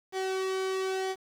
sawtooth tone with flanger, 379.4 Hz, F#4, 43 cents sharp, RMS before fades -31 dBFS, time 0.12-1.16 s, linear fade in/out 50 ms, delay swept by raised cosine 0.74 to 1.5 ms, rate 1 Hz, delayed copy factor -0.6, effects low-pass 8000 Hz 12 dB/octave + 9-bit

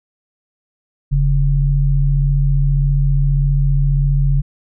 sine tone pair together, 41.7 / 140 Hz, E1 / C#3, +21 / +18 cents, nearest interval octave + major sixth, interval 2097 cents, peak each -14 / -14 dBFS, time 1.11-4.42 s, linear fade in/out 20 ms, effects none

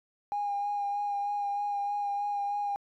triangle tone with vibrato, 814 Hz, G#5, 35 cents flat, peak -25 dBFS, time 0.32-2.76 s, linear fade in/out 0 ms, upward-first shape sine, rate 3.2 Hz, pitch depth 17 cents each way, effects tanh soft clip ceiling -26 dBFS

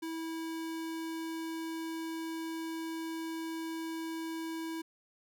square tone, 325.6 Hz, E4, 21 cents flat, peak -37 dBFS, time 0.02-4.82 s, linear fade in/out 10 ms, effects none

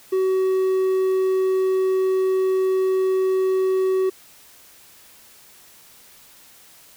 triangle tone, 377.4 Hz, F#4, 34 cents sharp, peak -15 dBFS, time 0.12-4.1 s, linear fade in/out 10 ms, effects white hiss -49 dBFS RMS until 6.96 s

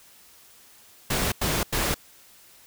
pink noise bursts, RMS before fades -25 dBFS, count 3, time 1.1-1.944 s, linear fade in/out 5 ms, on 220 ms, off 92 ms, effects white hiss -53 dBFS RMS until 2.66 s

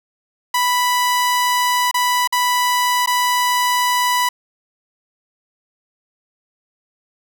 sawtooth tone with dropouts, 987.8 Hz, B5, in tune, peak -11 dBFS, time 0.54-4.29 s, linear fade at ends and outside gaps 5 ms, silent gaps 1.913-1.942 / 2.275-2.324 / 3.061-3.073 s, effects none

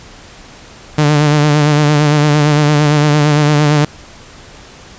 sawtooth tone with vibrato, 148.8 Hz, D3, 23 cents sharp, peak -4 dBFS, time 0.98-3.85 s, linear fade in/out 5 ms, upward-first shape sine, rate 8.8 Hz, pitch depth 43 cents each way, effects pink hiss -37 dBFS RMS until 4.98 s + resampled to 16000 Hz

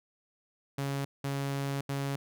sawtooth tone bursts at uneven times, 138.9 Hz, C#3, 4 cents sharp, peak -27 dBFS, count 3, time 0.78-1.05 / 1.24-1.81 / 1.89-2.16 s, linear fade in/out 5 ms, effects none

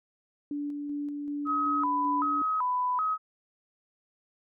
sine tone with tremolo, 290 Hz, D4, 22 cents flat, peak -30 dBFS, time 0.51-2.42 s, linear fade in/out 2 ms, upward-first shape square, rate 2.6 Hz, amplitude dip 25%
sine tone with vibrato, 1125 Hz, C#6, 25 cents sharp, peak -25 dBFS, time 1.45-3.18 s, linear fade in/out 50 ms, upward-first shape square, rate 1.3 Hz, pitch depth 210 cents each way
effects none

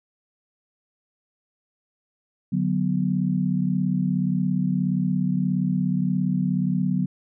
sine chord, B minor, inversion first, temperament just, 148.16 / 185.21 / 246.9 Hz, D3 / F#3 / B3, +16 / +2 / 0 cents, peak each -26 / -22 / -27 dBFS, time 2.52-7.06 s, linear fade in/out 10 ms, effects none

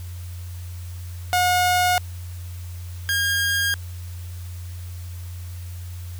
sawtooth tone pair in turn, 722 / 1620.8 Hz, F#5 / G#6, -43 / -43 cents, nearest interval octave + major second, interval 1400 cents, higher second, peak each -13 / -16 dBFS, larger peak first, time 1.33-1.98 / 3.09-3.74 s, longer neither, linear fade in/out 0 ms, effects added 88 Hz sine -31 dBFS peak until 6.19 s + white hiss -47 dBFS RMS until 6.19 s

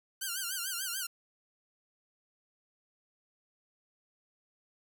5% pulse tone with vibrato, 1480 Hz, F#6, in tune, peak -23 dBFS, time 0.21-1.07 s, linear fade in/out 10 ms, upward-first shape sine, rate 6.8 Hz, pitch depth 130 cents each way, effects none

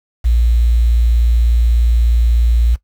sine tone with quantisation, 58.27 Hz, A#1, in tune, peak -9 dBFS, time 0.24-2.76 s, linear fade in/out 20 ms, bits 6, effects noise-tail reverb RT60 0.1 s tail -17 dB re dry

